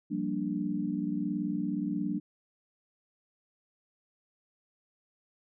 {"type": "chord", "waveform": "sine", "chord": "G minor seventh", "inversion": "third", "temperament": "equal", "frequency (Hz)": [174.61, 196, 233.1, 293.7], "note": ["F3", "G3", "Bb3", "D4"], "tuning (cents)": [0, 0, 0, 0], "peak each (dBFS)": [-37, -34, -36, -33], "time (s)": [0.1, 2.2], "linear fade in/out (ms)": 20, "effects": []}